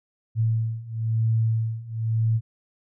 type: beating tone pair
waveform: sine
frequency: 111.8 / 112.8 Hz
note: A2 / A2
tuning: +28 / +44 cents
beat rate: 1 Hz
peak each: -25 / -23 dBFS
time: 0.35-2.41 s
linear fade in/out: 50 ms
effects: none